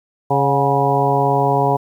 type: harmonic tone with a mistuned harmonic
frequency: 138.5 Hz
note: C#3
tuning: 1 cent flat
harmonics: 1 / 2 / 3 / 4 / 5 / 6 / 7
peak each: -20 / -25 / -20 / -23 / -19 / -21 / -20 dBFS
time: 0.3-1.77 s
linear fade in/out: 10 ms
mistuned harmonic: 5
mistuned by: +54 cents
effects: 8-bit